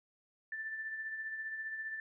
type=tone with tremolo; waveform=sine; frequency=1767 Hz; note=A6; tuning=7 cents sharp; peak=-36 dBFS; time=0.52-2 s; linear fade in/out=2 ms; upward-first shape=triangle; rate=15 Hz; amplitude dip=50%; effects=none